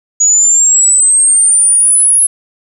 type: exponential sweep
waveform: sine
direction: up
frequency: 6780 to 10660 Hz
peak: -5 dBFS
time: 0.2-2.27 s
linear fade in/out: 10 ms
effects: 7-bit